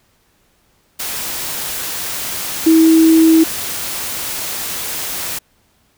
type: tone in noise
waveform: sine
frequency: 323.1 Hz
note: E4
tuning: 35 cents flat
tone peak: -6 dBFS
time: 2.66-3.44 s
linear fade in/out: 10 ms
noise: white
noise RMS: -23 dBFS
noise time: 0.99-5.39 s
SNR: +14 dB
effects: pink hiss -58 dBFS RMS until 5.97 s